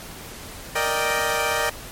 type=chord; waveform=15% pulse; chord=Eb major seventh; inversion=second; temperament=equal; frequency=466.2 / 587.3 / 622.3 / 784 Hz; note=Bb4 / D5 / Eb5 / G5; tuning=0 / 0 / 0 / 0 cents; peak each=-20 dBFS; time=0.75-1.7 s; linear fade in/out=10 ms; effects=pink hiss -38 dBFS RMS until 1.91 s + MP3 64 kbps